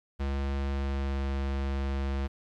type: tone with pitch glide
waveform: square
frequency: 69 to 68.4 Hz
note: C#2 to C#2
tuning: -7 to -23 cents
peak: -29 dBFS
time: 0.19-2.28 s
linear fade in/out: 20 ms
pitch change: -16 cents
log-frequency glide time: 0.7-1.21 s
effects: low-pass 4000 Hz 12 dB/octave + 11-bit